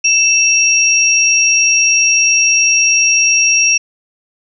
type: tone pair together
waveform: sine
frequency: 2657 / 5630 Hz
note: E7 / F8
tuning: +13 / +13 cents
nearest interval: octave + minor second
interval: 1300 cents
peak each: -11 dBFS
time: 0.04-3.78 s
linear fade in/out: 10 ms
effects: none